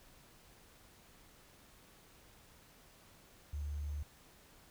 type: tone with sample-and-hold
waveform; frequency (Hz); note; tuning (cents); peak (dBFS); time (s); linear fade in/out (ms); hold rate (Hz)
sine; 73.42; D2; 0; -37; 3.53-4.03; 5; 6300
effects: pink hiss -62 dBFS RMS until 4.7 s